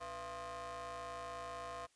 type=ring-modulated tone; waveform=30% pulse; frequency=186.9 Hz; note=F#3; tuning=18 cents sharp; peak=-38 dBFS; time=0-1.87 s; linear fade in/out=20 ms; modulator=869 Hz; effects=white hiss -73 dBFS RMS until 1.95 s + resampled to 22050 Hz